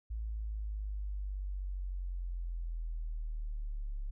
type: linear sweep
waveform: sine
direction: down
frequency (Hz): 55 to 34.65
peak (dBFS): -35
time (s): 0.1-4.11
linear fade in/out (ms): 10
effects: none

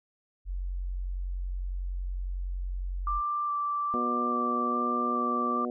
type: tone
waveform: sine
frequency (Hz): 45.43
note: F#1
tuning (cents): -31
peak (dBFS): -30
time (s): 0.45-3.22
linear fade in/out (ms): 50
type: tone with vibrato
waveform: sine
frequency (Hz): 1174.7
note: D6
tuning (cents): 0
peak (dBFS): -27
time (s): 3.07-5.65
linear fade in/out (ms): 2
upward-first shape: square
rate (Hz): 1.2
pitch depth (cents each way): 9
type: harmonic tone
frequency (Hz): 121.7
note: B2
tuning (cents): -25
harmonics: 2 / 3 / 4 / 5 / 6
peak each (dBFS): -32 / -36 / -38 / -40 / -42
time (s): 3.94-5.7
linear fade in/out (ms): 0
effects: none

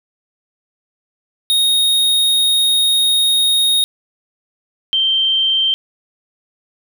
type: tone pair in turn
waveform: square / sine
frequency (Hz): 3729 / 3136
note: A#7 / G7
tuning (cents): 0 / 0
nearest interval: minor third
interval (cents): 300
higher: first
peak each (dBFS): -12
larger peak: neither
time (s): 1.5-3.84 / 4.93-5.74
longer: first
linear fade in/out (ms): 0
effects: none

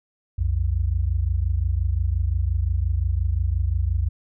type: tone pair together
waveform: sine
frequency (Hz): 61.74 / 87.46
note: B1 / F2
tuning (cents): 0 / +3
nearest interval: tritone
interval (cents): 603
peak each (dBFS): -22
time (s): 0.38-4.09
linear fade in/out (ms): 10
effects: none

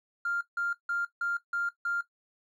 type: tone bursts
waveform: triangle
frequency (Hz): 1396.9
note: F6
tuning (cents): 0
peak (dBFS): -24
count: 6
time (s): 0.25-2.01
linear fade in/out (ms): 5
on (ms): 160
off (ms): 160
effects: noise-tail reverb RT60 0.1 s tail -17 dB re dry + tanh soft clip ceiling -25 dBFS

